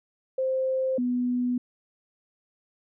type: tone pair in turn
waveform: sine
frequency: 523.3 / 247 Hz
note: C5 / B3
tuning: 0 / 0 cents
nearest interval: octave + minor second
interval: 1300 cents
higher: first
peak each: -23 dBFS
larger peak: neither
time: 0.38-0.98 / 0.98-1.58 s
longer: neither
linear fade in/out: 5 ms
effects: none